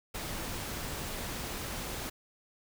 pink noise, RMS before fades -38 dBFS, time 0.14-2.1 s, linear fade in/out 10 ms, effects none

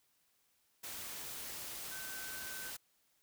sine tone in noise, 1530 Hz, G6, 42 cents flat, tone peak -48 dBFS, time 1.91-2.71 s, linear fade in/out 10 ms, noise white, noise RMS -45 dBFS, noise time 0.83-2.77 s, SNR -6 dB, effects white hiss -75 dBFS RMS until 3.22 s

